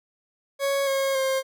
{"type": "tone with pitch steps", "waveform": "40% pulse", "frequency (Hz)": [554.4, 542.7, 531.2], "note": ["C#5", "C#5", "C5"], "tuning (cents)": [0, -37, 26], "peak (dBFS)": -21, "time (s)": [0.59, 1.43], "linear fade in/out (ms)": 50, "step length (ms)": 280, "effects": []}